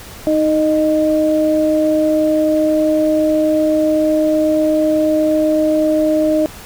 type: tone pair together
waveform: sine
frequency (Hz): 312 / 616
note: D#4 / D#5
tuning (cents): +5 / -17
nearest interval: octave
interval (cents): 1178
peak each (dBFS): -14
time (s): 0.27-6.46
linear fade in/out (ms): 0
effects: pink hiss -35 dBFS RMS until 6.65 s